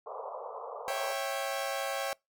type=band-pass noise; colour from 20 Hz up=pink; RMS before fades=-41 dBFS; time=0.06-1.13 s; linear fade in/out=5 ms; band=440 to 1200 Hz; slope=96 dB/octave
type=chord; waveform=sawtooth; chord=C# diminished; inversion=none; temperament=equal with one note detuned; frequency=548.6 / 659.3 / 784 Hz; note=C#5 / E5 / G5; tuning=-18 / 0 / 0 cents; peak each=-31 / -34 / -33 dBFS; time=0.88-2.13 s; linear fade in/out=0 ms
effects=noise-tail reverb RT60 0.2 s tail -26 dB re dry